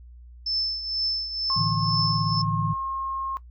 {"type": "tone with tremolo", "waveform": "sine", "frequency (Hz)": 5274, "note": "E8", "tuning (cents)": 0, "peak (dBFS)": -22, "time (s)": [0.46, 2.42], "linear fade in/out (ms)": 5, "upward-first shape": "triangle", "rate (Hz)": 2.1, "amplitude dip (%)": 70}
{"type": "tone", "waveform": "sine", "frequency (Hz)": 1074, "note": "C6", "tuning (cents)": 45, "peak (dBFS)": -27, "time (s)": [1.5, 3.37], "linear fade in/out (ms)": 0}
{"type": "chord", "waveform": "sine", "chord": "A suspended fourth", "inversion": "none", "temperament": "just", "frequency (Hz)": [110, 146.67, 165], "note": ["A2", "D3", "E3"], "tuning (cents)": [0, -2, 2], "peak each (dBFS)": -28, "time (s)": [1.56, 2.74], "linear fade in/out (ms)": 10}
{"effects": ["noise-tail reverb RT60 0.1 s tail -17 dB re dry", "added 60 Hz sine -43 dBFS peak until 3.5 s"]}